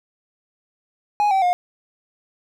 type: tone with pitch steps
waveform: triangle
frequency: 830.6 / 770.5 / 714.8 Hz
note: G#5 / G5 / F5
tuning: 0 / -30 / +40 cents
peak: -13 dBFS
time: 1.2-1.53 s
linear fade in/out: 0 ms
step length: 110 ms
effects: none